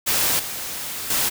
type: noise with level steps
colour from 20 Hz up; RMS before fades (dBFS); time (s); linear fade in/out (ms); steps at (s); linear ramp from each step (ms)
white; -20 / -30 / -21; 0.06-1.3; 20; 0.39 / 1.1; 5
effects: none